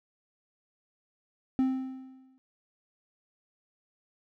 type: tone with exponential decay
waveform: triangle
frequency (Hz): 261.6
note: C4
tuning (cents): 0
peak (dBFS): -19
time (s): 1.59-2.38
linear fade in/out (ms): 0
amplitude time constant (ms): 170
effects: none